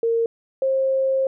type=tone pair in turn; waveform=sine; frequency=460 / 532.8 Hz; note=A#4 / C5; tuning=-23 / +31 cents; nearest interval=minor third; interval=254 cents; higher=second; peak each=-17 / -17 dBFS; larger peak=neither; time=0.03-0.26 / 0.62-1.27 s; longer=second; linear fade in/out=2 ms; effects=none